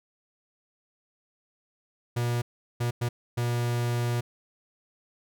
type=tone bursts at uneven times; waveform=45% pulse; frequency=120 Hz; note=B2; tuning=49 cents flat; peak=-25 dBFS; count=4; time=2.16-2.42 / 2.8-2.91 / 3.01-3.09 / 3.37-4.21 s; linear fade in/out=10 ms; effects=none